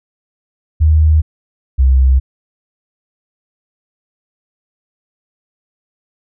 sine tone pair in turn, 77.78 / 65.4 Hz, D#2 / C2, 0 / 0 cents, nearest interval minor third, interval 300 cents, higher first, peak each -6 dBFS, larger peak neither, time 0.8-1.22 / 1.78-2.2 s, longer neither, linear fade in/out 20 ms, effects none

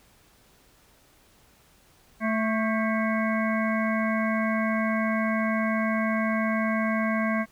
harmonic tone with a mistuned harmonic, 220 Hz, A3, in tune, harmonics 1 / 3 / 5 / 7 / 9 / 10, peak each -25 / -30 / -32 / -33 / -35 / -35 dBFS, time 2.2-7.46 s, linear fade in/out 50 ms, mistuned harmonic 7, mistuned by +60 cents, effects pink hiss -59 dBFS RMS until 7.51 s

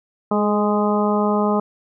harmonic tone with a mistuned harmonic, 207.7 Hz, G#3, in tune, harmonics 1 / 2 / 3 / 4 / 5 / 6, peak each -19 / -22 / -24 / -25 / -26 / -27 dBFS, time 0.31-1.6 s, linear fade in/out 5 ms, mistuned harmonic 2, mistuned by +22 cents, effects none

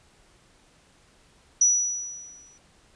sine tone with exponential decay, 5880 Hz, F#8, 12 cents flat, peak -14 dBFS, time 1.61-2.58 s, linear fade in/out 5 ms, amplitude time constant 210 ms, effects pink hiss -59 dBFS RMS until 2.95 s + resampled to 22050 Hz

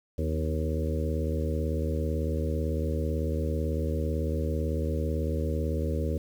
harmonic tone with a mistuned harmonic, 78 Hz, D#2, 5 cents sharp, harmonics 1 / 2 / 3 / 4 / 5 / 6 / 7, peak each -28 / -35 / -36 / -38 / -38 / -36 / -38 dBFS, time 0.18-6.18 s, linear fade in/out 5 ms, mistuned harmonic 3, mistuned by +53 cents, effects 9-bit

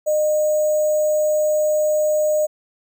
sine tone with sample-and-hold, 610 Hz, D#5, 34 cents flat, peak -15 dBFS, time 0.06-2.47 s, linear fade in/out 20 ms, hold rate 7350 Hz, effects none

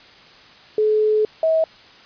sine tone pair in turn, 428.9 / 642.6 Hz, A4 / E5, -44 / -44 cents, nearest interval perfect fifth, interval 700 cents, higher second, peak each -14 dBFS, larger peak neither, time 0.78-1.25 / 1.43-1.64 s, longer first, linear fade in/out 2 ms, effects white hiss -46 dBFS RMS until 2.05 s + resampled to 11025 Hz

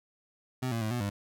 25% pulse tone with pitch steps, 128.3 / 114.9 / 108.9 / 121.8 / 101 Hz, C3 / A#2 / A2 / B2 / G#2, -34 / -25 / -17 / -24 / -48 cents, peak -26 dBFS, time 0.62-1.1 s, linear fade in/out 10 ms, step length 96 ms, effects none

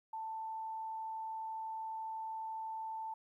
sine tone, 886 Hz, A5, 12 cents sharp, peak -39 dBFS, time 0.13-3.14 s, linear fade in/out 5 ms, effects 13-bit

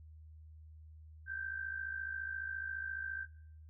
sine tone with amplitude modulation, 1565 Hz, G6, 3 cents flat, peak -35 dBFS, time 1.26-3.27 s, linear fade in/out 50 ms, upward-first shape sine, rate 54.5 Hz, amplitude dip 65%, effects noise-tail reverb RT60 0.7 s tail -21 dB re dry + added 78 Hz sine -52 dBFS peak until 3.69 s

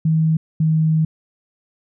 sine tone pair in turn, 159.4 / 158.21 Hz, D#3 / D#3, +42 / +29 cents, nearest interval unison, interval 13 cents, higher first, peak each -13 dBFS, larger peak neither, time 0.05-0.37 / 0.6-1.05 s, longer second, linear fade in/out 5 ms, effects none

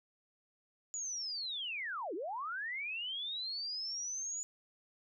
sine linear two-way sweep, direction down then up, 6960 to 300.4 to 6960 Hz, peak -37 dBFS, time 0.94-4.43 s, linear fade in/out 0 ms, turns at 2.14 s, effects none

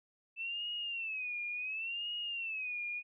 sine tone with vibrato, 2637 Hz, E7, in tune, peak -36 dBFS, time 0.36-3.03 s, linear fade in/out 50 ms, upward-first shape sine, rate 0.7 Hz, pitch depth 150 cents each way, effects none

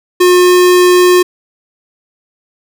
square tone, 359.8 Hz, F#4, 48 cents flat, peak -5 dBFS, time 0.2-1.23 s, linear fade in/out 10 ms, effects none

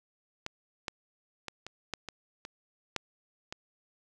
clicks, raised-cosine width 0.2 ms, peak -18 / -16 / -20 / -24 / -16 / -22 / -24 / -13 / -21 dBFS, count 9, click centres 0.464 / 0.882 / 1.483 / 1.666 / 1.937 / 2.087 / 2.451 / 2.963 / 3.525 s, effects none

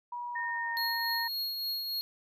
sine tone with pitch glide, 965 to 939.7 Hz, B5 to A#5, -40 to +14 cents, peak -35 dBFS, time 0.12-1.28 s, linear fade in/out 5 ms, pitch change -46 cents, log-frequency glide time 0.35-0.74 s
sine tone, 1839 Hz, A#6, 24 cents flat, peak -33 dBFS, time 0.35-1.28 s, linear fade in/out 10 ms
square tone with tremolo, 4300 Hz, C8, 47 cents sharp, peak -31 dBFS, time 0.77-2.01 s, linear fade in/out 0 ms, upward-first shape triangle, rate 3.5 Hz, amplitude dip 40%
effects none

